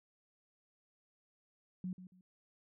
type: tone with echo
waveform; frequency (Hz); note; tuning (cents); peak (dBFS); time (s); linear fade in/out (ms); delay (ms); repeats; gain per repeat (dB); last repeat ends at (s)
sine; 183.4; F#3; -15; -37; 1.84-1.93; 2; 140; 2; -12; 2.21
effects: none